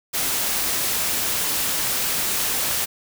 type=noise; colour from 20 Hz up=white; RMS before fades=-23 dBFS; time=0.13-2.86 s; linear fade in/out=20 ms; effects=none